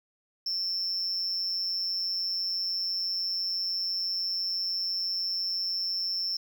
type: tone with amplitude modulation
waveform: triangle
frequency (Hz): 5370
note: E8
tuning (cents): +31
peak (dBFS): -23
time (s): 0.46-6.37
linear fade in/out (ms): 5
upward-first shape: sine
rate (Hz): 186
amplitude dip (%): 70
effects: tanh soft clip ceiling -20 dBFS + 10-bit